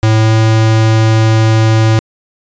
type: tone with pitch glide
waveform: square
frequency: 110 to 110.89 Hz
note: A2 to A2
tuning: 0 to +14 cents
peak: -7 dBFS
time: 0.03-1.99 s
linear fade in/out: 0 ms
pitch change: +14 cents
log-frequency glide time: 0.18-0.34 s
effects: resampled to 16000 Hz